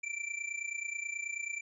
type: tone with amplitude modulation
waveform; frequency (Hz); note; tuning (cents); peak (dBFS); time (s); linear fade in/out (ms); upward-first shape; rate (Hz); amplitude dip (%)
square; 2347; D7; -2; -33; 0.03-1.61; 10; sine; 29.3; 80
effects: resampled to 22050 Hz